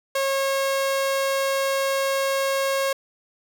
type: tone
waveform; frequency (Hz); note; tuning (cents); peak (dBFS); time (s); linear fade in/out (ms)
sawtooth; 544; C#5; -33; -17; 0.15-2.93; 5
effects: none